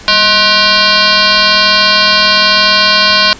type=tone with frequency modulation; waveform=sine; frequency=2794 Hz; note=F7; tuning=in tune; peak=-5 dBFS; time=0.08-3.33 s; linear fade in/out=0 ms; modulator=433 Hz; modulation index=4.7; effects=pink hiss -32 dBFS RMS until 3.39 s + resampled to 16000 Hz